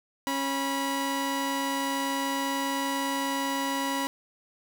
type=tone pair together; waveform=sawtooth; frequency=274.5 / 975.9 Hz; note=C#4 / B5; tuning=-17 / -21 cents; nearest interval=octave + minor seventh; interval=2196 cents; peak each=-26 dBFS; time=0.27-4.07 s; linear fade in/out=0 ms; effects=none